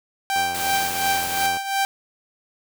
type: tone with tremolo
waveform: sawtooth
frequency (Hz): 784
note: G5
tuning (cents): 0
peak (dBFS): -14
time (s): 0.3-1.85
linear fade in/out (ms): 0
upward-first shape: triangle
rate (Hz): 2.8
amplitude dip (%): 75
type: tone with vibrato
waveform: 5% pulse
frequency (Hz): 87.7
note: F2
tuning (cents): +8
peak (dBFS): -23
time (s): 0.35-1.58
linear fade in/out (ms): 10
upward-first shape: square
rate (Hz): 15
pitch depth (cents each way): 29
type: noise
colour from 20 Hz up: white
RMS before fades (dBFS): -29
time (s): 0.54-1.47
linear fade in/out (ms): 10
effects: none